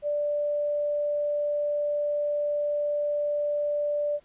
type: tone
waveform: sine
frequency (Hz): 587.3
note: D5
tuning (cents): 0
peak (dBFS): -24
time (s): 0.02-4.2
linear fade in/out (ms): 50
effects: pink hiss -63 dBFS RMS until 4.24 s + resampled to 8000 Hz